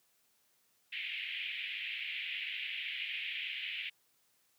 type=band-pass noise; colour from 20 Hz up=pink; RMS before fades=-40 dBFS; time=0.92-3.9 s; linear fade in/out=10 ms; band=2100 to 3200 Hz; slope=48 dB/octave; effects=white hiss -73 dBFS RMS until 4.58 s + high-pass 80 Hz 12 dB/octave